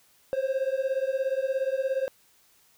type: beating tone pair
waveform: triangle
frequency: 523.3 / 540.3 Hz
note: C5 / C#5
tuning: 0 / -44 cents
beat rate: 17 Hz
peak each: -26 dBFS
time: 0.33-2.08 s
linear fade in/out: 0 ms
effects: white hiss -62 dBFS RMS until 2.77 s